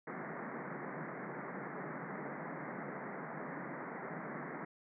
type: band-pass noise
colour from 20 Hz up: pink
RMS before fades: -44 dBFS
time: 0.07-4.65 s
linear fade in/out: 5 ms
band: 140 to 2100 Hz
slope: 96 dB/octave
effects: none